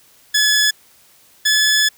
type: tone pair in turn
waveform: 15% pulse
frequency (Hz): 1708 / 1717.4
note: G#6 / A6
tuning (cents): +48 / -42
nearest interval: unison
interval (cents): 10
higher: second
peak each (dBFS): -6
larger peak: neither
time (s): 0.34-0.71 / 1.45-1.89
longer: second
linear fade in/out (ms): 10
effects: white hiss -51 dBFS RMS until 1.97 s